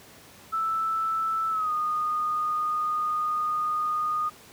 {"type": "tone with pitch glide", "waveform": "sine", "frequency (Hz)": [1318.5, 1230.2], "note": ["E6", "D#6"], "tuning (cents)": [0, -20], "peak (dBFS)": -24, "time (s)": [0.52, 4.3], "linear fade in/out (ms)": 20, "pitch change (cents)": -120, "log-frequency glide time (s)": [1.5, 1.72], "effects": ["pink hiss -50 dBFS RMS until 4.52 s", "high-pass 100 Hz 12 dB/octave"]}